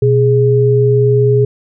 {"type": "tone pair together", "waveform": "sine", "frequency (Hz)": [123.47, 415.3], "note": ["B2", "G#4"], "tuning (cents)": [0, 0], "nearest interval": "octave + major sixth", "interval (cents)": 2100, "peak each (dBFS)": -10, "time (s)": [0.02, 1.45], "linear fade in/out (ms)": 5, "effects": []}